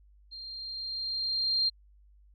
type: tone with level ramp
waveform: sine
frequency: 4189 Hz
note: C8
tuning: 1 cent sharp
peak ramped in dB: -41 to -23 dBFS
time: 0.31-1.7 s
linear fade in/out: 20 ms
effects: added 50 Hz sine -56 dBFS peak until 2.34 s